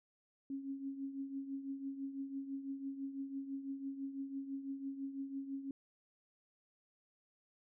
sine tone with tremolo, 273.4 Hz, C#4, 24 cents flat, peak -37 dBFS, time 0.5-5.71 s, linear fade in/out 2 ms, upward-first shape triangle, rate 6 Hz, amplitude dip 70%, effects none

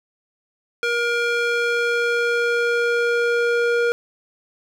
square tone with band-pass filter sweep, 473.8 Hz, A#4, 28 cents sharp, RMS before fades -20 dBFS, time 0.83-3.92 s, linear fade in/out 0 ms, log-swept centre 1900 to 1000 Hz, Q 0.98, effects none

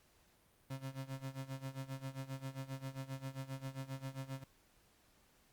35% pulse tone with tremolo, 134.1 Hz, C3, 43 cents sharp, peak -38 dBFS, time 0.7-4.44 s, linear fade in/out 5 ms, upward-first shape sine, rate 7.5 Hz, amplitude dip 85%, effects pink hiss -70 dBFS RMS until 5.52 s + Opus 48 kbps

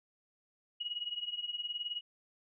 sine tone with tremolo, 2900 Hz, F#7, 35 cents flat, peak -32 dBFS, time 0.8-2.01 s, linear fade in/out 10 ms, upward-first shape triangle, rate 19 Hz, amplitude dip 90%, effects none

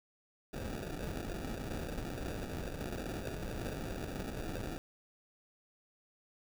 pink noise with sample-and-hold, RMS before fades -40 dBFS, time 0.53-4.78 s, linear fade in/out 0 ms, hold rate 1050 Hz, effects none

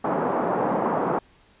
white band-pass noise, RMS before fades -24 dBFS, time 0.04-1.19 s, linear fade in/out 5 ms, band 160 to 1000 Hz, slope 24 dB/octave, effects pink hiss -57 dBFS RMS until 1.6 s + resampled to 8000 Hz

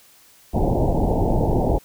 pink low-pass noise, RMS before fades -19 dBFS, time 0.53-1.79 s, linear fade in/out 20 ms, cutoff 890 Hz, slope 96 dB/octave, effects white hiss -52 dBFS RMS until 1.84 s

